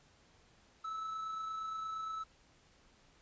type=tone with amplitude modulation; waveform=triangle; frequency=1306 Hz; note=E6; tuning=17 cents flat; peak=-35 dBFS; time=0.84-2.24 s; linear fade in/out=10 ms; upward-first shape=sine; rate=28.6 Hz; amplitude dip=30%; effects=pink hiss -66 dBFS RMS until 3.21 s + resampled to 16000 Hz